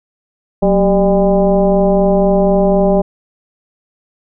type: tone with frequency modulation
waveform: sine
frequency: 392 Hz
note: G4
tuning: in tune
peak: -8 dBFS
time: 0.62-3.02 s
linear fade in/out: 10 ms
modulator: 207 Hz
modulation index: 1.6
effects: none